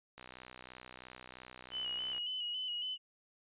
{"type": "click train", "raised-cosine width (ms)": 0.3, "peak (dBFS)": -33, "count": 127, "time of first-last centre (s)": [0.18, 2.18], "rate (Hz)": 63}
{"type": "tone with vibrato", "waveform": "sine", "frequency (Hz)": 2960, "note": "F#7", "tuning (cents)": 0, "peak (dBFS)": -36, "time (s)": [1.71, 2.98], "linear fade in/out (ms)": 50, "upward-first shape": "square", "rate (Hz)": 3.6, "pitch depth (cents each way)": 36}
{"effects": ["resampled to 8000 Hz"]}